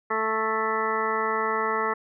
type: harmonic tone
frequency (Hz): 220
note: A3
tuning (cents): 0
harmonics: 1 / 2 / 3 / 4 / 5 / 6 / 8 / 9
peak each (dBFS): -38 / -29 / -37 / -31 / -29 / -29 / -33 / -34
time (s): 0.1-1.94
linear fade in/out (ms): 10
effects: none